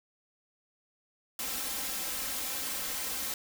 white noise with comb filter, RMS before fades -35 dBFS, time 1.39-3.34 s, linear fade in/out 2 ms, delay 3.8 ms, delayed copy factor +0.95, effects none

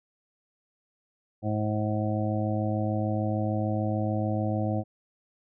harmonic tone, 106.7 Hz, G#2, 47 cents sharp, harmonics 1 / 2 / 3 / 5 / 6 / 7, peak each -28 / -31 / -33 / -35 / -36 / -36 dBFS, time 1.42-4.84 s, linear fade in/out 50 ms, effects none

